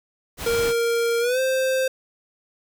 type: noise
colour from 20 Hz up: pink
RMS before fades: -31 dBFS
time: 0.37-0.74 s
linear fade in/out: 50 ms
type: tone with pitch glide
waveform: square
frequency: 466.2 to 523.3 Hz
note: A#4 to C5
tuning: 0 to 0 cents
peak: -20 dBFS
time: 0.46-1.88 s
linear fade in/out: 5 ms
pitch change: +200 cents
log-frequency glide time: 1.2-1.4 s
effects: none